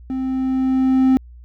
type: tone with level ramp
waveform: triangle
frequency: 261.6 Hz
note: C4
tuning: in tune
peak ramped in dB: -19 to -8 dBFS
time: 0.1-1.17 s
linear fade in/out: 0 ms
effects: added 60 Hz sine -38 dBFS peak until 1.44 s